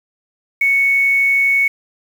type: tone with quantisation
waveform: sine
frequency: 2217 Hz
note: C#7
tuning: in tune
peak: -11 dBFS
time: 0.61-1.68 s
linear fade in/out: 5 ms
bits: 6
effects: none